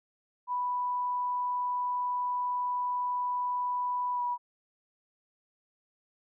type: tone with pitch glide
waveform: sine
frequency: 987.8 to 975.3 Hz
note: B5 to B5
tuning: 0 to -22 cents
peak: -28 dBFS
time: 0.47-4.38 s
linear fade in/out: 50 ms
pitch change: -22 cents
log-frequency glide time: 4.13-4.22 s
effects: none